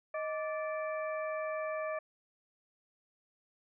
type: harmonic tone with a mistuned harmonic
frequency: 584 Hz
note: D5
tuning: 10 cents flat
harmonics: 1 / 2 / 3 / 4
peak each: -35 / -41 / -45 / -47 dBFS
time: 0.14-1.99 s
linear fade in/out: 5 ms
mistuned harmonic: 1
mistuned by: +120 cents
effects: none